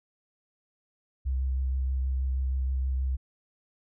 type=tone with vibrato; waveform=sine; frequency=65.41 Hz; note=C2; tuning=in tune; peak=-25 dBFS; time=1.25-3.17 s; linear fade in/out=20 ms; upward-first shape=triangle; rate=6.3 Hz; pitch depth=22 cents each way; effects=none